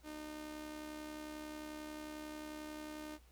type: tone with amplitude modulation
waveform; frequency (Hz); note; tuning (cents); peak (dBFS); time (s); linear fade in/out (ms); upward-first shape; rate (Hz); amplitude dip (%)
sawtooth; 305; D#4; -34; -39; 0.03-3.19; 50; sine; 71.2; 50
effects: added 60 Hz sine -61 dBFS peak until 3.31 s + pink hiss -69 dBFS RMS until 3.31 s